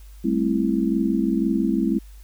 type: chord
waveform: sine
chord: A minor seventh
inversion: third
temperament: just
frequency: 198 / 220 / 264 / 330 Hz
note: G3 / A3 / C4 / E4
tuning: +18 / 0 / +16 / +2 cents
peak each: -24 dBFS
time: 0.24-1.99 s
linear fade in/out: 10 ms
effects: added 50 Hz sine -40 dBFS peak until 2.23 s + white hiss -56 dBFS RMS until 2.23 s